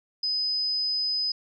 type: tone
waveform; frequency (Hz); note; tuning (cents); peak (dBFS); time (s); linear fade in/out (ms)
sine; 5020; D#8; +15; -24; 0.23-1.32; 5
effects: none